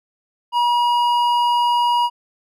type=tone with hard clipping; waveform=sine; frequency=960 Hz; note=B5; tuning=49 cents flat; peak=-16 dBFS; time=0.52-2.1 s; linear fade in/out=50 ms; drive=8 dB; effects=none